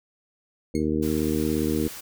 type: harmonic tone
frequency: 77.3 Hz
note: D#2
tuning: 11 cents flat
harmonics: 1 / 2 / 3 / 4 / 5 / 6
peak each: -32 / -32 / -27 / -26 / -30 / -31 dBFS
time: 0.74-1.88 s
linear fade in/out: 5 ms
type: tone with exponential decay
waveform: 15% pulse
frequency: 2169 Hz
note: C#7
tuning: 38 cents flat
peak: -30 dBFS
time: 0.75-0.88 s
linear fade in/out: 2 ms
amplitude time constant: 28 ms
type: noise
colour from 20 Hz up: white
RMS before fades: -39 dBFS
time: 1.02-2.01 s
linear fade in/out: 10 ms
effects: none